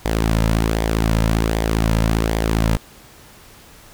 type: tone with flanger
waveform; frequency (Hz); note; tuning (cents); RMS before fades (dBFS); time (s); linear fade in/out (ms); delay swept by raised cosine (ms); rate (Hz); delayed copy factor
sawtooth; 55; A1; 0; -18; 0.05-2.77; 5; 0.72 to 2.72; 1.3; -0.5
effects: pink hiss -45 dBFS RMS until 3.93 s